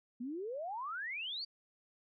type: exponential sweep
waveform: sine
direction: up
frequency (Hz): 230.3 to 4730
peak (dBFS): -38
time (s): 0.2-1.45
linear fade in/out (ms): 10
effects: none